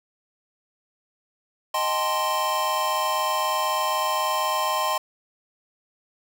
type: chord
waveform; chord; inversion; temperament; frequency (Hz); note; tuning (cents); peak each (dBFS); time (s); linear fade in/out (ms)
square; A half-diminished seventh; second; equal; 622.3 / 784 / 880 / 1046.5; Eb5 / G5 / A5 / C6; 0 / 0 / 0 / 0; -30 / -31 / -31 / -25; 1.74-4.98; 5
effects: none